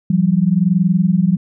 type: tone pair together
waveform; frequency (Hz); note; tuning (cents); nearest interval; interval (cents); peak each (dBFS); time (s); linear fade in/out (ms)
sine; 170.3 / 191.3; F3 / G3; -43 / -42; major second; 201; -14; 0.1-1.37; 5
effects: none